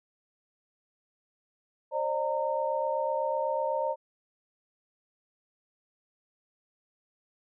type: tone cluster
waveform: sine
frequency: 535 / 603 / 918 Hz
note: C5 / D5 / A#5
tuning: +38 / +46 / -27 cents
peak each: -31 dBFS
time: 1.91-3.96 s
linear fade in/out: 50 ms
effects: none